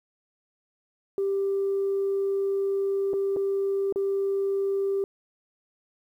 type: tone with dropouts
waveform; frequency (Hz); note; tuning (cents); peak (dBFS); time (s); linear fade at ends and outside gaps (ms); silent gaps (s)
sine; 393.3; G4; +6; -22; 1.18-5.04; 1; 3.133-3.138 / 3.363-3.368 / 3.925-3.959
effects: tanh soft clip ceiling -19 dBFS + 10-bit